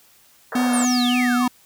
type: band-pass noise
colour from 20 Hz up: pink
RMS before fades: -30 dBFS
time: 0.52-0.85 s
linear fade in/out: 2 ms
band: 450 to 1800 Hz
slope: 96 dB/octave
type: tone with vibrato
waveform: square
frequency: 246.9 Hz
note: B3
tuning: in tune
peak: -18 dBFS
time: 0.55-1.48 s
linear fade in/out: 5 ms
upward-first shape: sine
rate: 3.5 Hz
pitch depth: 17 cents each way
type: exponential sweep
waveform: sine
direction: down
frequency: 9900 to 932.3 Hz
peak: -23 dBFS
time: 0.73-1.48 s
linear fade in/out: 5 ms
effects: white hiss -54 dBFS RMS until 1.65 s